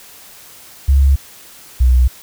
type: tone pair in turn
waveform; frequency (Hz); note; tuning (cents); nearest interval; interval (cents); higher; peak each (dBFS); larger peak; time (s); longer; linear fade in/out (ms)
sine; 68.6 / 62.48; C#2 / B1; -17 / +21; major second; 162; first; -7; neither; 0.88-1.16 / 1.8-2.08; neither; 10
effects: white hiss -40 dBFS RMS until 2.22 s